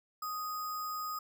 sine tone with sample-and-hold, 1244.5 Hz, D#6, in tune, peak -35 dBFS, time 0.22-1.19 s, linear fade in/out 5 ms, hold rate 6300 Hz, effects none

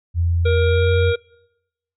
sine tone with pitch glide, 85.2 to 88.56 Hz, F2 to F2, -42 to +25 cents, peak -15 dBFS, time 0.14-1.14 s, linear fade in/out 50 ms, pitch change +67 cents, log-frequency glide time 0.67-0.88 s
harmonic tone, 472.1 Hz, A#4, 22 cents sharp, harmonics 1 / 3 / 5 / 7 / 8, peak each -17 / -27 / -31 / -34 / -35 dBFS, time 0.45-1.16 s, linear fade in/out 10 ms
effects noise-tail reverb RT60 0.9 s tail -25 dB re dry

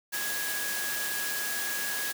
sine tone in noise, 1661.2 Hz, G#6, in tune, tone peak -34 dBFS, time 0.12-2.13 s, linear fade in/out 20 ms, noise white, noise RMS -33 dBFS, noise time 0.12-2.13 s, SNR -4 dB, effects high-pass 200 Hz 12 dB/octave

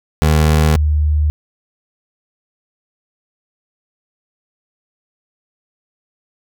25% pulse / sine tone pair in turn, 77.2 / 75.39 Hz, D#2 / D2, -13 / +46 cents, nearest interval unison, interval 41 cents, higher first, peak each -6 / -11 dBFS, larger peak first, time 0.22-0.76 / 0.76-1.3 s, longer neither, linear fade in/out 0 ms, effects none

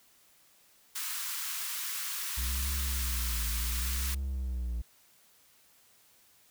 white high-pass noise, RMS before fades -36 dBFS, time 0.95-4.15 s, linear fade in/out 10 ms, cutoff 990 Hz, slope 48 dB/octave
triangle tone with vibrato, 61.74 Hz, B1, in tune, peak -29 dBFS, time 2.37-4.82 s, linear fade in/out 10 ms, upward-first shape triangle, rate 0.68 Hz, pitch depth 170 cents each way
effects white hiss -63 dBFS RMS until 6.5 s

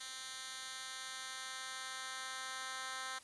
10% pulse tone with high-pass filter sweep, 261.3 Hz, C4, 2 cents flat, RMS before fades -45 dBFS, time 0-3.19 s, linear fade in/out 10 ms, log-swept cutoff 2800 to 1400 Hz, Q 0.84, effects white hiss -60 dBFS RMS until 3.23 s + resampled to 24000 Hz

